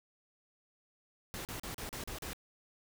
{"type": "noise bursts", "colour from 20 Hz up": "pink", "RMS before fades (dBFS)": -42, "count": 7, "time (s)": [1.34, 2.332], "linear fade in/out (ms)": 0, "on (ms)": 110, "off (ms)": 37, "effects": []}